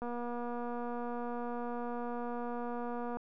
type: click train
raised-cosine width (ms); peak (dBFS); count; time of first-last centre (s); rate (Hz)
1; -27; 757; 0.02-3.17; 240
effects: none